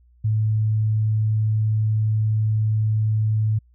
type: tone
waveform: sine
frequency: 108.5 Hz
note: A2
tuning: 24 cents flat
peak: -17 dBFS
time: 0.24-3.59 s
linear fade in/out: 10 ms
effects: added 60 Hz sine -52 dBFS peak until 3.74 s